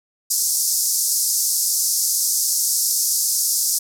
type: band-pass noise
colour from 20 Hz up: pink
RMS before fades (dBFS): -20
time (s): 0.3-3.79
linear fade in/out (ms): 10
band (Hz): 5100 to 14000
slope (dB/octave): 48
effects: none